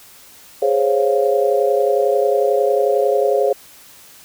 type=chord; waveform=sine; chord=Db major seventh; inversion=second; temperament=equal; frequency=415.3 / 523.3 / 554.4 / 698.5 Hz; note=Ab4 / C5 / Db5 / F5; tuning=0 / 0 / 0 / 0 cents; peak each=-17 / -19 / -18 / -22 dBFS; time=0.62-3.53 s; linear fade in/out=5 ms; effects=white hiss -44 dBFS RMS until 4.24 s